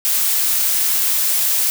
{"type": "noise", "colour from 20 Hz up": "blue", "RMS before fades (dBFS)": -17, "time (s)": [0.05, 1.7], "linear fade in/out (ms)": 0, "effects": []}